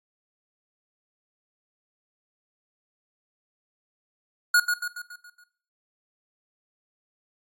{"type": "tone with echo", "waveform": "square", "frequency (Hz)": 1443, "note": "F#6", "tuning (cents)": -44, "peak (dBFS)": -16, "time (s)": [4.54, 4.6], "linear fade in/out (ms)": 5, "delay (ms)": 140, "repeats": 6, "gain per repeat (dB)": -6, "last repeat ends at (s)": 5.44, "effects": ["noise-tail reverb RT60 0.5 s tail -17 dB re dry", "AAC 64 kbps"]}